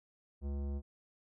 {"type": "tone with tanh clipping", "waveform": "sine", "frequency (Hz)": 70.3, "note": "C#2", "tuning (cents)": 25, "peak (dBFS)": -37, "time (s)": [0.41, 0.82], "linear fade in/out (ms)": 50, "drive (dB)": 16, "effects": []}